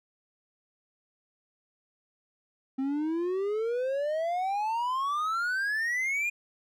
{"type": "exponential sweep", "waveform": "triangle", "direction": "up", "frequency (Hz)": [261.6, 2457], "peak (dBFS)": -25, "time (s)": [2.78, 6.3], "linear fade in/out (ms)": 10, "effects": []}